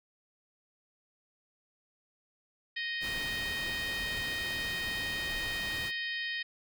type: harmonic tone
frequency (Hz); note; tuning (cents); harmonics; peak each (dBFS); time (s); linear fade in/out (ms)
622.3; D#5; 0; 3 / 4 / 5 / 6 / 7 / 8; -35 / -42 / -41 / -43 / -47 / -48; 2.76-6.43; 10
type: noise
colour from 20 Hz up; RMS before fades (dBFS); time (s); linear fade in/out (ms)
pink; -42; 3-5.92; 50
effects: none